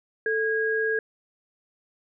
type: tone pair together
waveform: sine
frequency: 441.3 / 1640 Hz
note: A4 / G#6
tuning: +5 / -22 cents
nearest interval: octave + major seventh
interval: 2273 cents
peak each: -25 dBFS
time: 0.26-0.99 s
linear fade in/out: 2 ms
effects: none